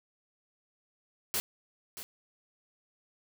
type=noise with echo; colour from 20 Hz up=white; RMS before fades=-31 dBFS; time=1.34-1.4 s; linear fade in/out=0 ms; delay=630 ms; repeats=1; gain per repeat=-12 dB; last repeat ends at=2.03 s; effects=none